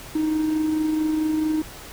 triangle tone with amplitude modulation, 311.1 Hz, D#4, in tune, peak -15 dBFS, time 0.15-1.62 s, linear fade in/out 5 ms, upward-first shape sine, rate 24.5 Hz, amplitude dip 40%, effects tanh soft clip ceiling -14 dBFS + pink hiss -40 dBFS RMS until 1.92 s

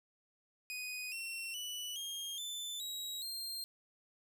sawtooth tone with pitch steps, 2491 / 2716 / 2962 / 3230 / 3523 / 3842 / 4189 Hz, D#7 / F7 / F#7 / G#7 / A7 / B7 / C8, +1 / -49 / +1 / -49 / +1 / -48 / +1 cents, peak -37 dBFS, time 0.7-3.64 s, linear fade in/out 0 ms, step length 420 ms, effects none

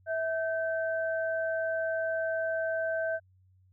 sine tone pair together, 651 / 1548.3 Hz, E5 / G6, -22 / -22 cents, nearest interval octave + minor third, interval 1500 cents, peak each -29 / -34 dBFS, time 0.06-3.2 s, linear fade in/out 50 ms, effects added 93 Hz sine -60 dBFS peak until 3.72 s

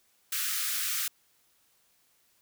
white high-pass noise, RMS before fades -31 dBFS, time 0.32-1.08 s, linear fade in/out 5 ms, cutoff 1200 Hz, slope 96 dB/octave, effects white hiss -68 dBFS RMS until 2.41 s

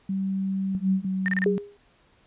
sine tone, 192.8 Hz, G3, 28 cents flat, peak -24 dBFS, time 0.09-1.05 s, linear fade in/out 5 ms
sine tone with pitch glide, 188.1 to 189.3 Hz, F#3 to F#3, +29 to +40 cents, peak -24 dBFS, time 0.75-1.58 s, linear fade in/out 0 ms, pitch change +11 cents, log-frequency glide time 0.89-1.19 s
sine tone bursts, 1814 Hz, A#6, 48 cents flat, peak -22 dBFS, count 4, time 1.26-1.441 s, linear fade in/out 0 ms, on 22 ms, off 31 ms
sine tone with exponential decay, 407.6 Hz, G#4, 32 cents flat, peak -16 dBFS, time 1.46-1.77 s, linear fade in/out 2 ms, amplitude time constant 67 ms
effects pink hiss -61 dBFS RMS until 2.26 s + resampled to 8000 Hz

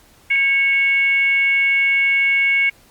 sine tone with frequency modulation, 2208 Hz, C#7, 7 cents flat, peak -13 dBFS, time 0.3-2.7 s, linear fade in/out 10 ms, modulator 582 Hz, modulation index 0.41, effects pink hiss -51 dBFS RMS until 2.9 s + Opus 48 kbps

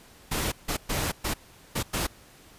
pink noise bursts at uneven times, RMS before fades -28 dBFS, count 6, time 0.31-0.52 / 0.68-0.77 / 0.89-1.12 / 1.24-1.34 / 1.75-1.83 / 1.93-2.07 s, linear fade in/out 10 ms, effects pink hiss -53 dBFS RMS until 2.58 s + resampled to 32000 Hz

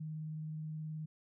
sine tone with vibrato, 155.56 Hz, D#3, in tune, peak -39 dBFS, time 0-1.06 s, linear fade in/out 10 ms, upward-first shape sine, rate 19 Hz, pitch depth 15 cents each way, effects none

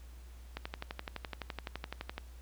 click train, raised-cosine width 0.3 ms, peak -22 dBFS, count 20, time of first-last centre 0.57-2.18 s, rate 11.8 Hz, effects added 60 Hz sine -48 dBFS peak until 2.41 s + pink hiss -62 dBFS RMS until 2.41 s

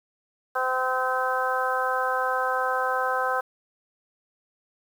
harmonic tone, 257.2 Hz, C4, 30 cents flat, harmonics 2 / 3 / 4 / 5 / 6, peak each -29 / -29 / -29 / -29 / -29 dBFS, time 0.55-3.41 s, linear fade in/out 10 ms, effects 8-bit

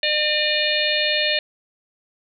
harmonic tone with a mistuned harmonic, 604 Hz, D5, 48 cents sharp, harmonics 1 / 3 / 4 / 5 / 6 / 7, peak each -25 / -25 / -25 / -25 / -25 / -25 dBFS, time 0.03-1.39 s, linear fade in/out 2 ms, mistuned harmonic 5, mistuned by -68 cents, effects none

